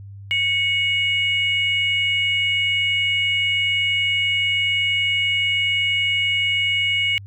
sine tone pair together, 2217 / 2888 Hz, C#7 / F#7, 0 / -43 cents, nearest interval perfect fourth, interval 457 cents, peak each -19 / -20 dBFS, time 0.31-7.18 s, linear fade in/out 0 ms, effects tanh soft clip ceiling -10 dBFS + added 99 Hz sine -35 dBFS peak until 7.26 s

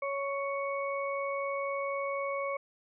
harmonic tone, 556 Hz, C#5, 5 cents sharp, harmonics 1 / 2 / 4, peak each -33 / -36 / -39 dBFS, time 0.02-2.57 s, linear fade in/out 5 ms, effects none

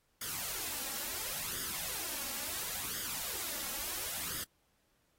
white noise with flanger, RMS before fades -39 dBFS, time 0.21-4.44 s, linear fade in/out 5 ms, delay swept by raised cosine 0.59 to 3.69 ms, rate 0.72 Hz, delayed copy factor +0.65, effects pink hiss -75 dBFS RMS until 5.18 s + AAC 48 kbps

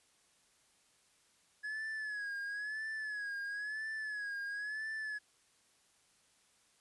triangle tone with vibrato, 1690 Hz, G#6, 30 cents sharp, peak -36 dBFS, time 1.63-5.19 s, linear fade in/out 20 ms, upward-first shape sine, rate 0.99 Hz, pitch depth 74 cents each way, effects white hiss -70 dBFS RMS until 6.8 s + resampled to 24000 Hz

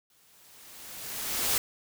white noise with exponential growth, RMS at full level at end -25 dBFS, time 0.1-1.58 s, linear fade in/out 2 ms, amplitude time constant 320 ms, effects none

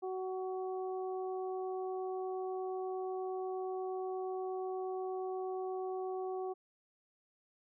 harmonic tone, 374.3 Hz, F#4, 20 cents sharp, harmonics 1 / 2 / 3, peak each -37 / -42 / -51 dBFS, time 0.02-6.54 s, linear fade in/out 20 ms, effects none

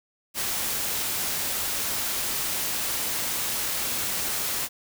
white noise, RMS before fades -28 dBFS, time 0.34-4.69 s, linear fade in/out 50 ms, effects none

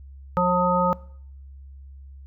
harmonic tone, 179.3 Hz, F3, 46 cents sharp, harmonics 1 / 3 / 5 / 7, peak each -23 / -23 / -23 / -23 dBFS, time 0.37-0.93 s, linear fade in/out 0 ms, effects noise-tail reverb RT60 0.6 s tail -22 dB re dry + added 68 Hz sine -40 dBFS peak until 2.26 s

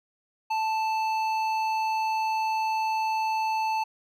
sine tone with hard clipping, 880 Hz, A5, in tune, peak -26 dBFS, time 0.5-3.84 s, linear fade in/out 10 ms, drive 10 dB, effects none

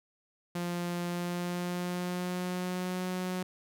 sawtooth tone with pitch glide, 174.6 to 183.17 Hz, F3 to F#3, 0 to -17 cents, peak -28 dBFS, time 0.55-3.43 s, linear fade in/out 5 ms, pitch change +83 cents, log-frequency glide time 1.07-3.06 s, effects none

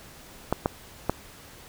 clicks, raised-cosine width 1 ms, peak -8 dBFS, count 3, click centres 0.526 / 0.659 / 1.096 s, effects pink hiss -48 dBFS RMS until 1.68 s

